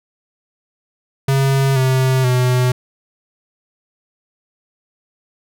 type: tone with pitch steps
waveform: square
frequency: 135.9 / 130.74 / 125.78 Hz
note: C#3 / C3 / B2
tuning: -34 / -1 / +32 cents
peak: -13 dBFS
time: 1.28-2.72 s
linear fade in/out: 5 ms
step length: 480 ms
effects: none